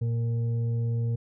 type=tone with frequency modulation; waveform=sine; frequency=116.2 Hz; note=A#2; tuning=5 cents flat; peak=-24 dBFS; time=0.01-1.16 s; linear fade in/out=10 ms; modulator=349 Hz; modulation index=0.3; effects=none